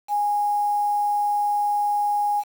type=tone with quantisation; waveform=sine; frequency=825 Hz; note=G#5; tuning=12 cents flat; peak=-19 dBFS; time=0.08-2.44 s; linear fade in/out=50 ms; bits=7; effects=none